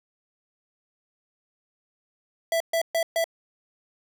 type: tone bursts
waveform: square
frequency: 662 Hz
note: E5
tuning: 7 cents sharp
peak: -22 dBFS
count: 4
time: 2.52-3.242 s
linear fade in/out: 2 ms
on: 83 ms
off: 130 ms
effects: none